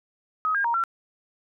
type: tone with pitch steps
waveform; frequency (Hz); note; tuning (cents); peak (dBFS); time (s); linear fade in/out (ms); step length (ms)
sine; 1265 / 1614 / 937 / 1358; D#6 / G#6 / A#5 / F6; +28 / -50 / +9 / -49; -21; 0.45-0.838; 0; 97
effects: none